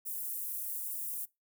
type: high-pass noise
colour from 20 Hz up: pink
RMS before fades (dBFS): -38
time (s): 0.05-1.26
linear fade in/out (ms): 20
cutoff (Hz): 11000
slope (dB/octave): 24
effects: noise-tail reverb RT60 0.2 s tail -22 dB re dry